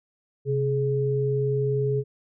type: tone pair together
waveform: sine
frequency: 132.2 / 420.6 Hz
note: C3 / G#4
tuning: +18 / +22 cents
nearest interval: octave + minor sixth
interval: 2004 cents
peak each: -24 dBFS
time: 0.45-2.04 s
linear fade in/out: 50 ms
effects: none